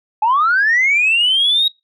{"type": "linear sweep", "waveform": "sine", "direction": "up", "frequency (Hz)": [830.6, 3815], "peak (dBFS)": -10, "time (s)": [0.22, 1.68], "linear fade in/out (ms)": 5, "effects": ["noise-tail reverb RT60 0.2 s tail -21 dB re dry", "tanh soft clip ceiling -7 dBFS"]}